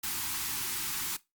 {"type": "band-stop noise", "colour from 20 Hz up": "white", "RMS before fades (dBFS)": -34, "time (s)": [0.03, 1.17], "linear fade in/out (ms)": 10, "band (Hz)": [390, 780], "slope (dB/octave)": 96, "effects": ["noise-tail reverb RT60 0.2 s tail -19 dB re dry", "Opus 48 kbps"]}